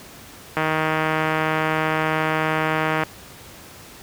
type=click train; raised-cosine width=0.5 ms; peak=-6 dBFS; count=388; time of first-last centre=0.57-3.035 s; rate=157 Hz; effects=pink hiss -42 dBFS RMS until 4.02 s + high-pass 60 Hz 12 dB/octave